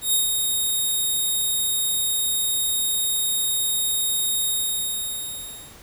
5% pulse tone with ADSR envelope, 3724 Hz, A#7, 2 cents flat, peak -9 dBFS, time 0.01-5.77 s, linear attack 120 ms, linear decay 140 ms, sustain -4 dB, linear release 1300 ms, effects pink hiss -46 dBFS RMS until 5.82 s

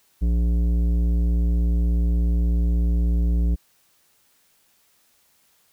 triangle tone with tanh clipping, 58.27 Hz, A#1, in tune, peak -19 dBFS, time 0.21-3.56 s, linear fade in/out 20 ms, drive 16 dB, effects white hiss -62 dBFS RMS until 5.72 s

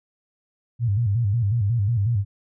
sine tone with vibrato, 109 Hz, A2, 16 cents flat, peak -18 dBFS, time 0.79-2.25 s, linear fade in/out 50 ms, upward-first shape square, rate 5.5 Hz, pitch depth 150 cents each way, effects none

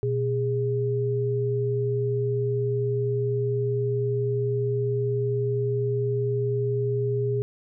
sine tone pair together, 122 / 410.4 Hz, B2 / G#4, -21 / -21 cents, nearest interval octave + major sixth, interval 2100 cents, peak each -25 dBFS, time 0.03-7.42 s, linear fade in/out 0 ms, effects none

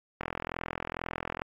click train, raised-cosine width 0.5 ms, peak -17 dBFS, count 52, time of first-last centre 0.21-1.419 s, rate 42.2 Hz, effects AAC 64 kbps

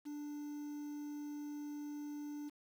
triangle tone with quantisation, 293.7 Hz, D4, in tune, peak -40 dBFS, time 0.05-2.5 s, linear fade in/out 20 ms, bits 10, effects none

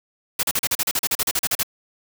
white noise bursts, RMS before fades -21 dBFS, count 16, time 0.39-1.632 s, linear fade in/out 5 ms, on 42 ms, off 38 ms, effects none

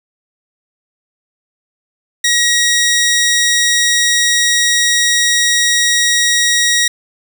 15% pulse tone, 1900 Hz, A#6, 33 cents sharp, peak -4 dBFS, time 2.24-6.88 s, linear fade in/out 5 ms, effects 7-bit

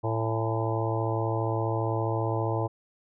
harmonic tone with a mistuned harmonic, 112.2 Hz, A2, 34 cents sharp, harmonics 1 / 3 / 4 / 5 / 6 / 7 / 8 / 9, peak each -28 / -33 / -34 / -35 / -36 / -36 / -37 / -38 dBFS, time 0.03-2.68 s, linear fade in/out 20 ms, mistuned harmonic 7, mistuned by +80 cents, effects none

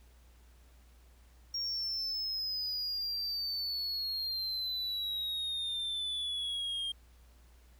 triangle exponential sweep, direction down, 5580 to 3200 Hz, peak -32 dBFS, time 1.54-6.92 s, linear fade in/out 5 ms, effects added 60 Hz sine -57 dBFS peak until 7.79 s + pink hiss -67 dBFS RMS until 7.79 s

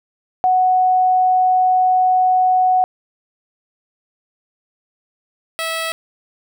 sine / 10% pulse tone pair in turn, 740 / 651.5 Hz, F#5 / E5, 0 / -20 cents, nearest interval major second, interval 220 cents, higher first, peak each -11 / -12 dBFS, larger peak first, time 0.44-2.84 / 5.59-5.92 s, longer first, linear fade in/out 0 ms, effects none

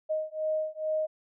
sine beating tone pair, 622.3 / 624.6 Hz, D#5 / D#5, 0 / +7 cents, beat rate 2.3 Hz, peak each -31 dBFS, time 0.09-1.07 s, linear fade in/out 20 ms, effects none

